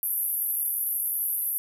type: band-pass noise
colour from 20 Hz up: pink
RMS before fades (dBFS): -28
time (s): 0.03-1.58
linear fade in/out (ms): 0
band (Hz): 11000 to 13000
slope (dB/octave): 96
effects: none